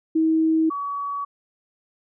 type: tone pair in turn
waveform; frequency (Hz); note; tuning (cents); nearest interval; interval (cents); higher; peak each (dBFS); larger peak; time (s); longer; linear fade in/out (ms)
sine; 320 / 1133.1; D#4 / C#6; +49 / +38; octave + minor seventh; 2189; second; -16 / -25; first; 0.15-0.7 / 0.7-1.25; neither; 10
effects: none